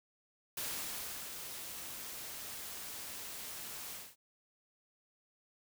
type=noise with ADSR envelope; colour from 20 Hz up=white; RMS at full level=-39 dBFS; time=0.57-4.16 s; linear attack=5 ms; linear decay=690 ms; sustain=-6 dB; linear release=220 ms; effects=none